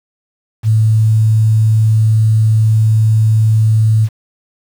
sine tone with quantisation, 109.7 Hz, A2, 5 cents flat, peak -7 dBFS, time 0.63-4.09 s, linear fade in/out 50 ms, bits 6, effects none

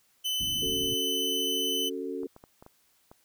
40% pulse tone, 3024 Hz, F#7, 37 cents sharp, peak -27 dBFS, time 0.24-1.9 s, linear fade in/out 20 ms
white low-pass noise, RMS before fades -41 dBFS, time 0.4-0.94 s, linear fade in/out 2 ms, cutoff 290 Hz, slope 48 dB/octave
sine chord, F# minor, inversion second, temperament equal with one note detuned, 277.2 / 370 / 445.1 Hz, C#4 / F#4 / A4, 0 / 0 / +20 cents, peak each -36 dBFS, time 0.62-2.27 s, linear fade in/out 5 ms
clicks, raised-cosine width 1 ms, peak -34 dBFS, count 6, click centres 2.233 / 2.364 / 2.439 / 2.625 / 2.664 / 3.115 s
effects white hiss -67 dBFS RMS until 3.24 s

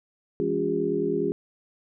sine tone cluster, 165.7 / 204.3 / 278.9 / 356 / 405.9 Hz, E3 / G#3 / C#4 / F4 / G#4, +9 / -28 / +11 / +33 / -40 cents, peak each -34 / -34 / -30 / -28 / -26 dBFS, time 0.4-1.32 s, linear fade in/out 0 ms, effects none

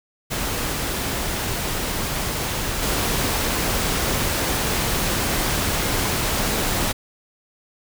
pink noise with level steps, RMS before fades -25 / -22 dBFS, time 0.3-6.93 s, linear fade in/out 20 ms, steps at 2.82 s, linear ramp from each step 10 ms, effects none

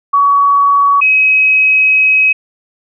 sine tone pair in turn, 1129 / 2544 Hz, C#6 / D#7, +31 / +38 cents, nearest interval octave + major second, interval 1407 cents, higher second, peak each -6 dBFS, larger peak neither, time 0.13-1.01 / 1.01-2.33 s, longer second, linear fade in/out 10 ms, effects none

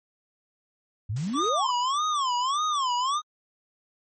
sine exponential sweep, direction up, 93.5 to 1174.7 Hz, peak -26 dBFS, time 1.09-1.71 s, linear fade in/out 10 ms
white noise, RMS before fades -43 dBFS, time 1.16-1.49 s, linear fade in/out 5 ms
square tone with vibrato, 1100 Hz, C#6, 14 cents flat, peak -24 dBFS, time 1.33-3.22 s, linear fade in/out 50 ms, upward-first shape sine, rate 1.7 Hz, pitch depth 220 cents each way
effects MP3 32 kbps

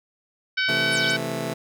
harmonic tone, 758 Hz, F#5, 42 cents sharp, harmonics 2 / 3 / 4 / 5 / 6 / 7, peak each -23 / -27 / -29 / -31 / -33 / -34 dBFS, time 0.57-1.17 s, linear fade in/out 10 ms
15% pulse chord, A minor, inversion first, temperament just, 132 / 165 / 220 Hz, C3 / E3 / A3, +16 / +2 / 0 cents, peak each -25 dBFS, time 0.68-1.54 s, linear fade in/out 10 ms
sine exponential two-way sweep, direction down then up, 11880 to 2960 to 11880 Hz, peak -30 dBFS, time 0.91-1.13 s, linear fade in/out 20 ms, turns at 1.06 s
effects none

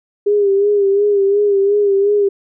sine tone with vibrato, 403 Hz, G4, 48 cents sharp, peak -10 dBFS, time 0.26-2.29 s, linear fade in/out 10 ms, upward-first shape sine, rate 2.8 Hz, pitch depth 51 cents each way, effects none

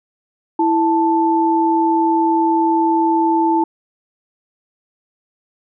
sine tone pair together, 329.6 / 880 Hz, E4 / A5, 0 / 0 cents, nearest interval octave + perfect fourth, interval 1700 cents, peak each -15 dBFS, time 0.59-3.64 s, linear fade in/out 5 ms, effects none

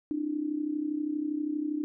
sine tone with amplitude modulation, 300.1 Hz, D4, 38 cents sharp, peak -25 dBFS, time 0.11-1.84 s, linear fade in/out 0 ms, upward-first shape sine, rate 32.5 Hz, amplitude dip 75%, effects none

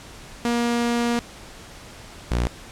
sawtooth tone pair in turn, 237.2 / 59.64 Hz, A#3 / A#1, +30 / +40 cents, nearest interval 2 octaves, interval 2390 cents, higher first, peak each -16 dBFS, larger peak neither, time 0.45-1.19 / 2.31-2.47 s, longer first, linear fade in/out 0 ms, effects pink hiss -42 dBFS RMS until 2.71 s + low-pass 9000 Hz 12 dB/octave

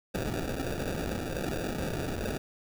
white noise with sample-and-hold, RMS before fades -33 dBFS, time 0.14-2.38 s, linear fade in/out 10 ms, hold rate 1050 Hz, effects none

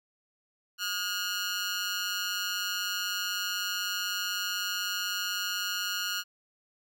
15% pulse tone with amplitude modulation, 1432 Hz, F6, 43 cents sharp, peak -20 dBFS, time 0.78-6.24 s, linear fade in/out 50 ms, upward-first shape sine, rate 192 Hz, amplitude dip 75%, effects none

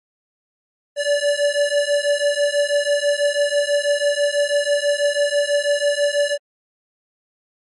square beating tone pair, 575 / 581.1 Hz, D5 / D5, -37 / -18 cents, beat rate 6.1 Hz, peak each -20 dBFS, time 0.96-6.38 s, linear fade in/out 50 ms, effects MP3 48 kbps

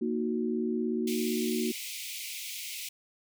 sine chord, D# minor, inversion second, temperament equal with one note detuned, 233.1 / 311.1 / 368.3 Hz, A#3 / D#4 / F#4, 0 / 0 / -8 cents, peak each -30 / -35 / -32 dBFS, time 0.01-1.72 s, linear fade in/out 10 ms
pink high-pass noise, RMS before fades -39 dBFS, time 1.07-2.89 s, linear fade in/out 5 ms, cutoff 2100 Hz, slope 96 dB/octave
effects none

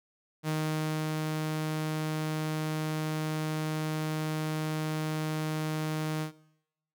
sawtooth tone with ADSR envelope, 155.56 Hz, D#3, in tune, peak -24 dBFS, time 0.43-6.32 s, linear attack 53 ms, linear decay 600 ms, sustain -2 dB, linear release 100 ms, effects noise-tail reverb RT60 0.8 s tail -19 dB re dry

